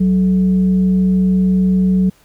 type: tone with frequency modulation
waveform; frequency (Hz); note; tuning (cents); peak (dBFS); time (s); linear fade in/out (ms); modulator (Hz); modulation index
sine; 186.7; F#3; +16; -10; 0-2.1; 10; 247; 0.25
effects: pink hiss -52 dBFS RMS until 2.24 s